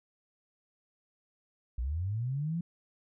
sine linear sweep, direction up, 55 to 174.61 Hz, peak -30 dBFS, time 1.78-2.61 s, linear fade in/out 5 ms, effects none

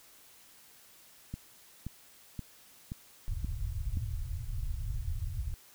click train, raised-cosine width 5 ms, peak -25 dBFS, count 6, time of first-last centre 1.34-3.972 s, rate 1.9 Hz
pink low-pass noise, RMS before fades -35 dBFS, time 3.28-5.54 s, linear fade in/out 0 ms, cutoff 120 Hz, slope 48 dB/octave
effects white hiss -58 dBFS RMS until 5.74 s

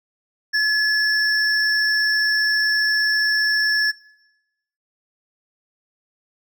triangle tone pair together, 1709 / 5416 Hz, G#6 / E8, +49 / +46 cents, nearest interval octave + minor sixth, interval 1997 cents, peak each -15 / -21 dBFS, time 0.53-3.92 s, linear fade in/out 20 ms, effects noise-tail reverb RT60 0.9 s tail -22 dB re dry

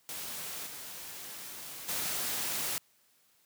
white noise with level steps, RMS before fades -40 / -44 / -34 dBFS, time 0.09-2.78 s, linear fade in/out 0 ms, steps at 0.66 / 1.88 s, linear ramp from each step 10 ms, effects white hiss -68 dBFS RMS until 3.45 s + high-pass 80 Hz 12 dB/octave

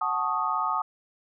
sine chord, D# half-diminished seventh, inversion first, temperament equal, 740 / 880 / 1108.7 / 1244.5 Hz, F#5 / A5 / C#6 / D#6, 0 / 0 / 0 / 0 cents, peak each -33 / -30 / -31 / -27 dBFS, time 0.01-0.82 s, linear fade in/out 5 ms, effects none

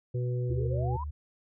harmonic tone, 123.47 Hz, B2, in tune, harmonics 1 / 3 / 4, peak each -28 / -38 / -40 dBFS, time 0.14-0.97 s, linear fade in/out 10 ms
sine tone, 73.9 Hz, D2, 11 cents sharp, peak -33 dBFS, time 0.49-1.11 s, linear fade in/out 10 ms
sine exponential sweep, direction up, 329.6 to 1035 Hz, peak -35 dBFS, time 0.5-1.04 s, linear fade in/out 5 ms
effects none

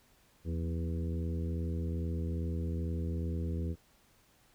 harmonic tone with a mistuned harmonic, 82.41 Hz, E2, in tune, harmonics 1 / 2 / 3 / 4 / 5 / 6, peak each -33 / -39 / -43 / -45 / -47 / -49 dBFS, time 0.44-3.76 s, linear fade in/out 50 ms, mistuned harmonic 2, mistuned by +63 cents, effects pink hiss -66 dBFS RMS until 4.54 s

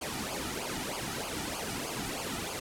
pink noise with flanger, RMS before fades -36 dBFS, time 0.01-2.6 s, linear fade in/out 10 ms, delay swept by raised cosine 0.52 to 1.92 ms, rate 3.2 Hz, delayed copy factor -0.8, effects low-pass 12000 Hz 12 dB/octave

